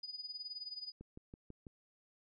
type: tone with tremolo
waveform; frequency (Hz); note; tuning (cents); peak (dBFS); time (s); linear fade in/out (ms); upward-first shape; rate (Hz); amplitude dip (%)
sine; 4950; D#8; -10; -40; 0.03-0.92; 5; sine; 19; 80
type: click train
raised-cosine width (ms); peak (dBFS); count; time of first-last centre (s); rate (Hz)
3; -37; 5; 1.01-1.668; 6.08
effects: none